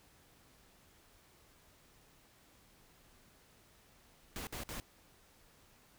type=noise bursts; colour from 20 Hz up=pink; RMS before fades=-43 dBFS; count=3; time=4.36-4.8 s; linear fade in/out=0 ms; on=110 ms; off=55 ms; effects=pink hiss -65 dBFS RMS until 5.98 s